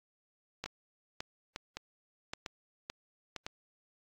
two click trains, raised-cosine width 0.2 ms, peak -21 / -20 dBFS, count 4 / 6, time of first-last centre 0.66-3.363 / 0.64-3.465 s, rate 1.11 / 1.77 Hz, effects AAC 64 kbps

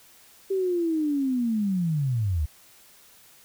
sine linear sweep, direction down, 392 to 69.3 Hz, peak -22 dBFS, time 0.5-2.46 s, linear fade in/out 10 ms, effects white hiss -54 dBFS RMS until 3.44 s

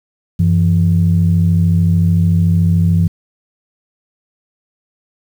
sine tone pair together, 94.12 / 167.7 Hz, F#2 / E3, +30 / +30 cents, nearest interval minor seventh, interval 1000 cents, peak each -11 dBFS, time 0.39-3.08 s, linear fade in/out 10 ms, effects tanh soft clip ceiling -2 dBFS + 7-bit

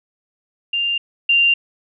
sine tone pair in turn, 2794 / 2782 Hz, F7 / F7, 0 / -7 cents, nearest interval unison, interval 7 cents, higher first, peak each -17 / -11 dBFS, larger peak second, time 0.73-0.98 / 1.29-1.54 s, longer neither, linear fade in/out 5 ms, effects none

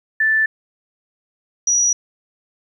sine tone pair in turn, 1760 / 5818 Hz, A6 / F#8, 0 / -30 cents, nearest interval octave + major sixth, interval 2070 cents, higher second, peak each -13 dBFS, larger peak neither, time 0.2-0.46 / 1.67-1.93 s, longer neither, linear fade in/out 5 ms, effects 9-bit

